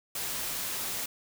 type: noise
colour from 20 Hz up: white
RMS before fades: -34 dBFS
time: 0.15-1.06 s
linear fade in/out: 5 ms
effects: none